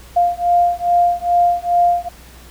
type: beating tone pair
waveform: sine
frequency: 699 / 701.4 Hz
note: F5 / F5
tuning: +1 / +7 cents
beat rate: 2.4 Hz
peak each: -15 dBFS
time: 0.16-2.09 s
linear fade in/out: 10 ms
effects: added 60 Hz sine -41 dBFS peak until 2.5 s + pink hiss -43 dBFS RMS until 2.5 s